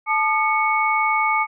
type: tone cluster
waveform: sine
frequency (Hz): 873 / 1214 / 2215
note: A5 / D#6 / C#7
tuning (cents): -14 / -43 / -2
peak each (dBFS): -21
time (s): 0.06-1.47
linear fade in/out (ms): 50
effects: none